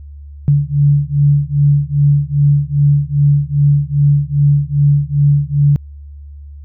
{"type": "beating tone pair", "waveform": "sine", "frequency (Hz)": [142.6, 145.1], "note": ["C#3", "D3"], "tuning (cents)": [49, -21], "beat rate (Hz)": 2.5, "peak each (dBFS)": -12, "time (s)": [0.48, 5.76], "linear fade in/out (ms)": 0, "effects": ["added 72 Hz sine -30 dBFS peak until 6.64 s"]}